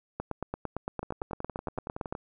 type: two click trains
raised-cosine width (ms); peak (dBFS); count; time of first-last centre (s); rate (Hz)
1; -22 / -18; 13 / 18; 1.03-2.151 / 0.2-2.125; 10.7 / 8.83
effects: none